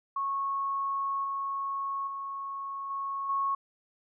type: tone with level steps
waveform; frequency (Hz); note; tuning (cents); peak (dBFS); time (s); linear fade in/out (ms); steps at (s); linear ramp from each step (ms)
sine; 1100; C#6; -14; -28 / -30 / -34 / -31 / -26; 0.16-3.55; 5; 1.24 / 2.07 / 2.9 / 3.29; 5
effects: none